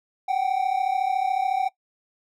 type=tone pair together; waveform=triangle; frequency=747 / 780.9 Hz; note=F#5 / G5; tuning=+16 / -7 cents; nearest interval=minor second; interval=77 cents; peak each=-22 dBFS; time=0.28-1.69 s; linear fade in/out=10 ms; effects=noise-tail reverb RT60 0.1 s tail -20 dB re dry